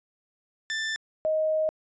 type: tone pair in turn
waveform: sawtooth / sine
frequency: 1771 / 626.1 Hz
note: A6 / D#5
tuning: +11 / +11 cents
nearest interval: octave + tritone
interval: 1800 cents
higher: first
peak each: -24 / -22 dBFS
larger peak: second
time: 0.7-0.96 / 1.25-1.69 s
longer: second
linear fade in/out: 0 ms
effects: resampled to 16000 Hz